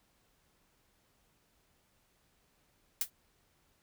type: noise with exponential decay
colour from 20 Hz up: blue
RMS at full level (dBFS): -27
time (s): 3.01-3.1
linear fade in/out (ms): 2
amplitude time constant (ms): 18
effects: pink hiss -72 dBFS RMS until 3.82 s